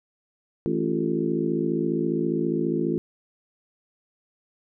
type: harmonic tone with a mistuned harmonic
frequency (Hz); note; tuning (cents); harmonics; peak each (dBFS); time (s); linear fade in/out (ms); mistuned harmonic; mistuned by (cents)
54.8; A1; -6; 3 / 4 / 5 / 6 / 7 / 8; -30 / -29 / -29 / -26 / -32 / -33; 0.66-2.98; 0; 6; +77
effects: none

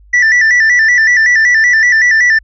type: tone with vibrato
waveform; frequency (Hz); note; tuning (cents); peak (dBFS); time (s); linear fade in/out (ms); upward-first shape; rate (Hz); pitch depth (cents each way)
triangle; 1864.7; A#6; 0; -4; 0.13-2.39; 10; square; 5.3; 83
effects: added 50 Hz sine -39 dBFS peak until 2.43 s + resampled to 16000 Hz

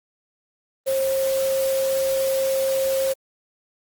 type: tone in noise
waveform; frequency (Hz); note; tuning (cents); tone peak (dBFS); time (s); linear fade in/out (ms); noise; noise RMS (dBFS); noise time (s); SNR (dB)
sine; 535; C5; +38; -19; 0.86-3.14; 20; white; -32; 0.86-3.14; +10
effects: Opus 24 kbps

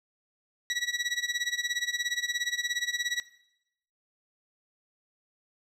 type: tone with tremolo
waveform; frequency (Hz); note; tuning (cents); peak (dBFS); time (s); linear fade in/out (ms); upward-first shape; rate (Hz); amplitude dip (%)
20% pulse; 1934; B6; -37; -20; 0.7-3.2; 0; sine; 17; 90
effects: noise-tail reverb RT60 0.8 s tail -18 dB re dry + low-pass 9000 Hz 12 dB/octave

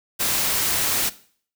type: noise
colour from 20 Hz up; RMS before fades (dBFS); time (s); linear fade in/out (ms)
white; -22; 0.19-1.1; 20
effects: noise-tail reverb RT60 0.5 s tail -17 dB re dry

